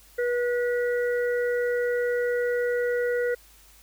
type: harmonic tone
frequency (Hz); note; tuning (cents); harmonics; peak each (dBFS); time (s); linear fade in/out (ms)
485.2; B4; -31; 1 / 3 / 4; -23 / -33 / -35; 0.18-3.35; 10
effects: added 50 Hz sine -56 dBFS peak until 3.82 s + white hiss -55 dBFS RMS until 3.82 s